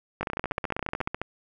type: two click trains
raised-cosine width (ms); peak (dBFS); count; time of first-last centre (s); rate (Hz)
0.5; -14 / -14; 15 / 15; 0.21-1.074 / 0.23-1.216; 16.2 / 14.2
effects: none